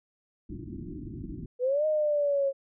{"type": "low-pass noise", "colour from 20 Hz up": "white", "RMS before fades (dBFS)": -39, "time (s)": [0.49, 1.46], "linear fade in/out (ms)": 5, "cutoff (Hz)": 350, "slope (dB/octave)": 96}
{"type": "linear two-way sweep", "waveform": "sine", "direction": "up then down", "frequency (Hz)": [483.1, 622.3, 543], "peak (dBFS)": -23, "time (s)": [1.59, 2.53], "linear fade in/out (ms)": 50, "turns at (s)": 1.86}
{"effects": []}